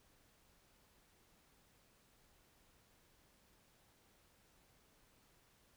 silence, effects pink hiss -71 dBFS RMS until 5.76 s

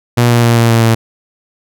sawtooth tone with pitch steps, 120 / 118.76 / 117.53 / 116.31 / 115.11 / 113.92 Hz, B2 / A#2 / A#2 / A#2 / A#2 / A#2, -49 / +33 / +15 / -3 / -21 / -39 cents, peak -3 dBFS, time 0.17-0.95 s, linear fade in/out 10 ms, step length 130 ms, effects none

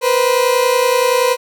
30% pulse tone pair together, 483.4 / 514 Hz, B4 / C5, -37 / -31 cents, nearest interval minor second, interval 106 cents, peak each -12 dBFS, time 0.01-1.37 s, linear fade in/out 50 ms, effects none

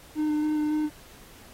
triangle tone with vibrato, 303.5 Hz, D#4, 43 cents flat, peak -21 dBFS, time 0.15-0.9 s, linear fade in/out 50 ms, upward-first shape square, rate 3.6 Hz, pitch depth 11 cents each way, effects pink hiss -51 dBFS RMS until 1.53 s + AAC 48 kbps

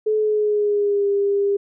sine tone with pitch glide, 430.3 to 401.5 Hz, A4 to G4, -39 to +41 cents, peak -16 dBFS, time 0.06-1.57 s, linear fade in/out 10 ms, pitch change -120 cents, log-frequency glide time 0.17-1.07 s, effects none

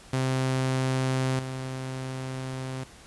sawtooth tone with level steps, 130.81 Hz, C3, in tune, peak -20 / -28 dBFS, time 0.13-2.84 s, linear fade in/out 5 ms, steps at 1.39 s, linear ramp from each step 2 ms, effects pink hiss -50 dBFS RMS until 3.06 s + resampled to 24000 Hz

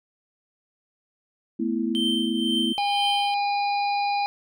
sine chord, A suspended second, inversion none, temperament just, 220 / 247.5 / 330 Hz, A3 / B3 / E4, 0 / +4 / +2 cents, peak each -27 dBFS, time 1.59-2.73 s, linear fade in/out 10 ms
triangle tone with tremolo, 3117 Hz, G7, 11 cents flat, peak -21 dBFS, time 1.95-3.34 s, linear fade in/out 0 ms, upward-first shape triangle, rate 2 Hz, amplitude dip 75%
harmonic tone, 812 Hz, G#5, 39 cents flat, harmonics 1 / 3 / 5 / 6, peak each -22 / -32 / -36 / -38 dBFS, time 2.78-4.26 s, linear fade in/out 0 ms
effects none

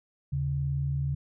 sine tone pair together, 77.78 / 138.59 Hz, D#2 / C#3, 0 / 0 cents, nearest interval minor seventh, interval 1000 cents, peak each -33 / -27 dBFS, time 0.32-1.15 s, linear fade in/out 10 ms, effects none

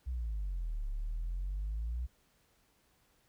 sine exponential two-way sweep, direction down then up, 65.41 to 34.65 to 62.4 Hz, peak -32 dBFS, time 0.06-2.07 s, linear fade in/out 20 ms, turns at 0.87 s, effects tanh soft clip ceiling -31 dBFS + pink hiss -71 dBFS RMS until 3.28 s

